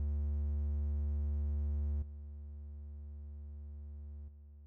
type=tone with level steps; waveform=triangle; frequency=73 Hz; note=D2; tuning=10 cents flat; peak=-30 / -42 / -50 dBFS; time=0-4.66 s; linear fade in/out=0 ms; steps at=2.02 / 4.28 s; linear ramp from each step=5 ms; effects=none